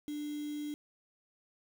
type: tone with quantisation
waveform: sine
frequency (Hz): 296.2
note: D4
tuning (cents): +15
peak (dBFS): -36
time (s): 0.08-0.74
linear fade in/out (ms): 0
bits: 8
effects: none